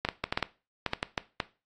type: clicks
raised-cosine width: 0.3 ms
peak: -11 dBFS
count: 11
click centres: 0.05 / 0.088 / 0.24 / 0.325 / 0.375 / 0.427 / 0.863 / 0.934 / 1.029 / 1.178 / 1.402 s
effects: noise-tail reverb RT60 0.3 s tail -17 dB re dry + AAC 32 kbps